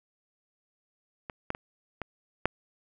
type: clicks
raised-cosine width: 0.5 ms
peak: -22 / -15 / -22 / -19 / -8 dBFS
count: 5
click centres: 1.298 / 1.504 / 1.549 / 2.017 / 2.456 s
effects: none